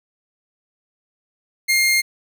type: tone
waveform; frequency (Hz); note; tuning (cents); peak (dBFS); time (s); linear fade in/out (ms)
sawtooth; 2122; C7; +24; -11; 1.68-2.02; 20
effects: none